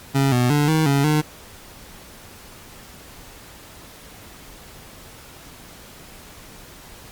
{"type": "tone with pitch steps", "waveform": "25% pulse", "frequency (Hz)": [137.2, 123.4, 146.9, 157.8, 139.6, 152.1], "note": ["C#3", "B2", "D3", "D#3", "C#3", "D#3"], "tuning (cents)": [-17, -1, 1, 25, 13, -39], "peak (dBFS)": -12, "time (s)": [0.14, 1.22], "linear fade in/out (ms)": 20, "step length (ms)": 180, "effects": ["pink hiss -43 dBFS RMS until 7.11 s", "Opus 48 kbps"]}